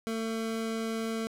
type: tone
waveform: 25% pulse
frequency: 224.5 Hz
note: A3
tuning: 35 cents sharp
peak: -27 dBFS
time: 0.07-1.27 s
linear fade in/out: 0 ms
effects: low-pass 12000 Hz 12 dB/octave + 10-bit